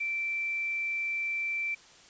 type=tone; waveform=sine; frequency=2340 Hz; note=D7; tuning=7 cents flat; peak=-29 dBFS; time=0-1.75 s; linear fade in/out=10 ms; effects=white hiss -55 dBFS RMS until 2.09 s + resampled to 16000 Hz